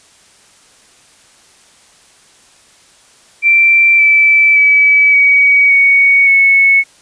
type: tone with pitch steps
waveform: sine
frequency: 2349 / 2319 / 2290 / 2261 / 2233 / 2204 Hz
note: D7 / D7 / D7 / C#7 / C#7 / C#7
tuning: 0 / -22 / -44 / +34 / +12 / -11 cents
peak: -5 dBFS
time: 3.42-6.84 s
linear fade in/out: 50 ms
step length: 570 ms
effects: white hiss -46 dBFS RMS until 7.01 s + resampled to 22050 Hz